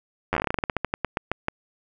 slowing click train, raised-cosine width 0.5 ms, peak -8 dBFS, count 21, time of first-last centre 0.33-1.484 s, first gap 10 ms, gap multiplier 1.16, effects none

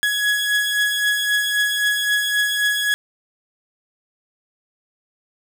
30% pulse beating tone pair, 1675 / 1678.8 Hz, G#6 / G#6, +14 / +18 cents, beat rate 3.8 Hz, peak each -16 / -22 dBFS, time 0.03-2.94 s, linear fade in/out 0 ms, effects none

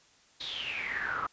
brown noise with band-pass filter sweep, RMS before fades -35 dBFS, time 0.4-1.27 s, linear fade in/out 10 ms, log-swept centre 4000 to 1200 Hz, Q 9.9, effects white hiss -62 dBFS RMS until 1.32 s + resampled to 16000 Hz

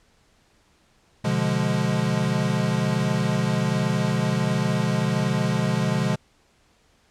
square chord, B diminished seventh, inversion none, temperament equal with one note detuned, 125.48 / 146.83 / 174.61 / 207.7 Hz, B2 / D3 / F3 / Ab3, +28 / 0 / 0 / 0 cents, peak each -27 dBFS, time 1.24-6.16 s, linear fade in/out 10 ms, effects pink hiss -61 dBFS RMS until 7.1 s + low-pass 8000 Hz 12 dB/octave

